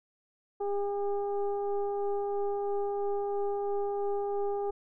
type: tone with frequency modulation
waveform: sine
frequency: 404.5 Hz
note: G#4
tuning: 46 cents flat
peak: -28 dBFS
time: 0.6-4.71 s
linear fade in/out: 10 ms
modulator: 403 Hz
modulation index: 0.86
effects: none